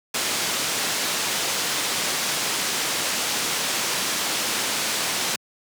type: low-pass noise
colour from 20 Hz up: white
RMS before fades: -25 dBFS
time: 0.14-5.36 s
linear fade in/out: 5 ms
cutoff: 7200 Hz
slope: 12 dB/octave
effects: high-pass 150 Hz 12 dB/octave